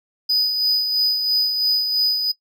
triangle tone with tremolo, 4978 Hz, D#8, in tune, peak -13 dBFS, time 0.29-2.32 s, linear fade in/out 10 ms, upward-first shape sine, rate 3 Hz, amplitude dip 45%, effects noise-tail reverb RT60 0.1 s tail -21 dB re dry

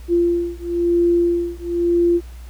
sine beating tone pair, 344.4 / 345.4 Hz, F4 / F4, -24 / -19 cents, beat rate 1 Hz, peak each -18 dBFS, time 0.08-2.21 s, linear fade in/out 50 ms, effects added 60 Hz sine -33 dBFS peak until 2.49 s + pink hiss -49 dBFS RMS until 2.49 s

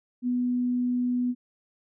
sine tone, 246.9 Hz, B3, in tune, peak -23 dBFS, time 0.22-1.35 s, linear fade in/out 50 ms, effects none

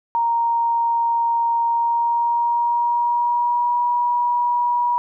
sine tone with pitch glide, 932.3 to 964.6 Hz, A#5 to B5, 0 to -41 cents, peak -16 dBFS, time 0.15-4.98 s, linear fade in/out 0 ms, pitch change +59 cents, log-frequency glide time 1.65-3.81 s, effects none

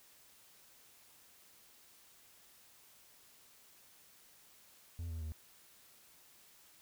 triangle tone with pitch steps, 84.6 / 81.48 / 78.48 Hz, E2 / E2 / D#2, +45 / -20 / +15 cents, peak -37 dBFS, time 4.99-5.32 s, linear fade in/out 0 ms, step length 110 ms, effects white hiss -63 dBFS RMS until 6.81 s

